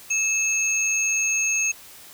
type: tone pair together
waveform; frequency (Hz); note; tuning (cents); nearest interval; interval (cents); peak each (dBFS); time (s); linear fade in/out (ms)
sine; 2613 / 6486; E7 / G#8; -16 / -42; octave + major third; 1574; -22; 0.1-1.72; 10
effects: tanh soft clip ceiling -12 dBFS + white hiss -45 dBFS RMS until 2.13 s